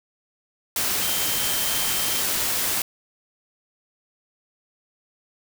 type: tone in noise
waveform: sine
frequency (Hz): 3136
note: G7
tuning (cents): 0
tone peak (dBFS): -32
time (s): 1.02-2.21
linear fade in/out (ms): 2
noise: white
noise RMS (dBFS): -24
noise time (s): 0.76-2.82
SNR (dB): -11
effects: none